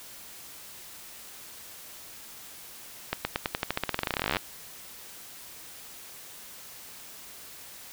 accelerating click train, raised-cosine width 0.3 ms, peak -10 dBFS, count 29, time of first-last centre 3.13-4.368 s, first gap 120 ms, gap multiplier 0.91, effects white hiss -46 dBFS RMS until 7.92 s

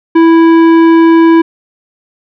sine tone with tanh clipping, 329.6 Hz, E4, in tune, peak -4 dBFS, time 0.15-1.42 s, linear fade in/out 10 ms, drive 13 dB, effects none

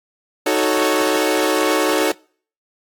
sawtooth chord, D# half-diminished seventh, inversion none, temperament equal, 311.1 / 370 / 440 / 554.4 Hz, D#4 / F#4 / A4 / C#5, 0 / 0 / 0 / 0 cents, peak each -17 dBFS, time 0.46-2.12 s, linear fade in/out 5 ms, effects noise-tail reverb RT60 0.5 s tail -26 dB re dry + AAC 64 kbps

